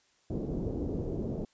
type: low-pass noise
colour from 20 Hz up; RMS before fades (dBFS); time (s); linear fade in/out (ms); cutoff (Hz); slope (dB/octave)
white; -34; 0.3-1.45; 5; 410; 24
effects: white hiss -68 dBFS RMS until 1.53 s + resampled to 16000 Hz